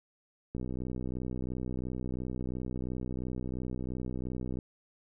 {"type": "click train", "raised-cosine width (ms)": 3, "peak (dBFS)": -24, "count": 255, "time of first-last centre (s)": [0.55, 4.588], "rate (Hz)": 62.9, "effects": []}